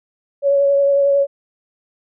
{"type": "tone with vibrato", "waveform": "sine", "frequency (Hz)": 560, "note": "C#5", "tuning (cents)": 18, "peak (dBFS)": -11, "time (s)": [0.42, 1.27], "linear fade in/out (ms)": 50, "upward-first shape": "triangle", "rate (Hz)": 11, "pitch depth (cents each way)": 18, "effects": []}